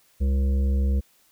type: harmonic tone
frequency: 67.9 Hz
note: C#2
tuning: 35 cents flat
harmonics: 1 / 3 / 5 / 7 / 8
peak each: -19 / -31 / -42 / -40 / -46 dBFS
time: 0.2-1.01 s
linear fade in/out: 20 ms
effects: white hiss -61 dBFS RMS until 1.31 s